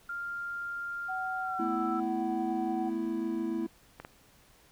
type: tone with pitch glide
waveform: sine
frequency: 1396.9 to 1323.1 Hz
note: F6 to E6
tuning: 0 to +6 cents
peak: -34 dBFS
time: 0.09-2 s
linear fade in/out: 5 ms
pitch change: -94 cents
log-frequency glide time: 1.41-1.73 s
type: tone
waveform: sine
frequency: 751 Hz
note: F#5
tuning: 26 cents sharp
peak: -34 dBFS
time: 1.08-2.9 s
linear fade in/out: 20 ms
type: chord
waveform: triangle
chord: A suspended second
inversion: none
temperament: equal with one note detuned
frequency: 220 / 246.9 / 331 Hz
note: A3 / B3 / E4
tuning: 0 / 0 / +7 cents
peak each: -34 / -35 / -30 dBFS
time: 1.59-3.67 s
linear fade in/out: 10 ms
type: clicks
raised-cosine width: 0.5 ms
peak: -27 dBFS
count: 2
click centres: 4 / 4.049 s
effects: pink hiss -61 dBFS RMS until 4.71 s